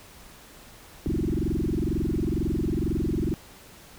sine tone with frequency modulation, 196 Hz, G3, in tune, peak -23 dBFS, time 1.06-3.34 s, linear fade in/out 0 ms, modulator 22.1 Hz, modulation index 7.4, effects pink hiss -49 dBFS RMS until 3.98 s

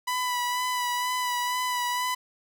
sawtooth tone with vibrato, 990 Hz, B5, 4 cents sharp, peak -22 dBFS, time 0.07-2.15 s, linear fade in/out 10 ms, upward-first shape sine, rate 2.1 Hz, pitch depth 24 cents each way, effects none

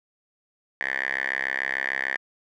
5% pulse tone with band-pass filter, 66.8 Hz, C2, 36 cents sharp, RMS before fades -28 dBFS, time 0.81-2.17 s, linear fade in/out 0 ms, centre 1800 Hz, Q 7.9, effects none

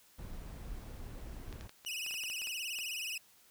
brown noise, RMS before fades -45 dBFS, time 0.18-1.68 s, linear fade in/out 10 ms
clicks, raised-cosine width 0.2 ms, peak -32 dBFS, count 12, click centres 1.527 / 1.61 / 1.694 / 1.849 / 2.064 / 2.11 / 2.141 / 2.237 / 2.3 / 2.418 / 2.472 / 2.788 s
sawtooth tone with vibrato, 2730 Hz, F7, 40 cents flat, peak -34 dBFS, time 1.86-3.18 s, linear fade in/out 5 ms, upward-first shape sine, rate 19 Hz, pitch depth 150 cents each way
effects white hiss -64 dBFS RMS until 3.5 s

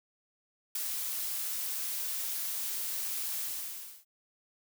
blue noise with ADSR envelope, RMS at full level -32 dBFS, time 0.75-4.05 s, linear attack 6 ms, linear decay 16 ms, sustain -3 dB, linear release 650 ms, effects none

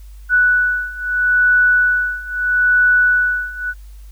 sine beating tone pair, 1480 / 1480.77 Hz, F#6 / F#6, 0 / +1 cents, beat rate 0.77 Hz, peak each -16 / -14 dBFS, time 0.29-3.74 s, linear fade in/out 50 ms, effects added 50 Hz sine -34 dBFS peak until 4.11 s + white hiss -54 dBFS RMS until 4.11 s

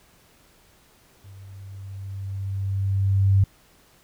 sine tone with level ramp, 97.6 Hz, G2, 7 cents flat, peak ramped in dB -42 to -13 dBFS, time 1.24-3.44 s, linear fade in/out 5 ms, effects pink hiss -57 dBFS RMS until 4.03 s

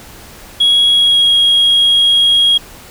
sine tone with pitch glide, 3322 to 3284 Hz, G#7 to G#7, 0 to -20 cents, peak -5 dBFS, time 0.6-2.58 s, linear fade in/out 10 ms, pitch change -20 cents, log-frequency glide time 0.9-1.36 s, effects tanh soft clip ceiling -5 dBFS + pink hiss -36 dBFS RMS until 2.9 s

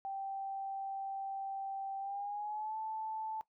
sine tone with pitch glide, 781 to 876.6 Hz, G5 to A5, -7 to -7 cents, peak -37 dBFS, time 0.05-3.41 s, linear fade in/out 0 ms, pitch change +200 cents, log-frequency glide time 1.99-2.77 s, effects noise-tail reverb RT60 0.1 s tail -18 dB re dry

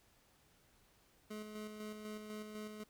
25% pulse tone with tremolo, 213.1 Hz, G#3, 45 cents sharp, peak -40 dBFS, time 1.3-2.84 s, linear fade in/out 10 ms, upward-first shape square, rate 4 Hz, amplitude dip 40%, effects pink hiss -70 dBFS RMS until 2.89 s

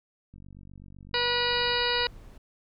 click train, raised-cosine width 5 ms, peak -36 dBFS, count 68, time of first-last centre 0.34-1.739 s, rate 47.9 Hz
harmonic tone, 484.6 Hz, B4, 33 cents flat, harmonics 1 / 2 / 3 / 4 / 5 / 6 / 8 / 9 / 10, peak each -31 / -32 / -33 / -33 / -36 / -32 / -31 / -34 / -35 dBFS, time 1.14-2.07 s, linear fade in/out 2 ms
brown noise, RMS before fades -46 dBFS, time 1.51-2.38 s, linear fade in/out 5 ms
effects none

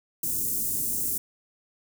white band-stop noise, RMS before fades -28 dBFS, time 0.23-1.18 s, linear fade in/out 5 ms, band 350 to 7400 Hz, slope 24 dB/octave, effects none

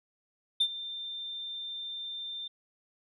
sine tone with ADSR envelope, 3586 Hz, A7, 32 cents sharp, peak -19 dBFS, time 0.6-2.48 s, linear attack 10 ms, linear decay 64 ms, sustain -17 dB, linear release 9 ms, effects tanh soft clip ceiling -20 dBFS

